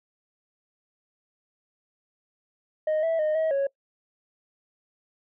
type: tone with pitch steps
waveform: sine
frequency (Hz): 620 / 655 / 615 / 638 / 553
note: D#5 / E5 / D#5 / D#5 / C#5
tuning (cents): -6 / -11 / -20 / +43 / -4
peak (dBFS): -19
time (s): 2.87-3.67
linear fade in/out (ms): 5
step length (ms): 160
effects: noise-tail reverb RT60 0.1 s tail -24 dB re dry + tanh soft clip ceiling -21 dBFS